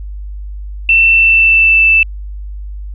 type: tone with pitch glide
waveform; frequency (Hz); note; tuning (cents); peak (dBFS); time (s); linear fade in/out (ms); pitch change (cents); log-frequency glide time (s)
sine; 2681 to 2647; E7 to E7; +29 to +7; -5; 0.89-2.03; 2; -22; 1.1-1.85
effects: added 50 Hz sine -22 dBFS peak until 2.94 s